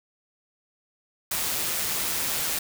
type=noise with amplitude modulation; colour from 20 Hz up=white; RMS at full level=-26 dBFS; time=1.31-2.59 s; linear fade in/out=5 ms; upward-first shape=sine; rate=157 Hz; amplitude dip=35%; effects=none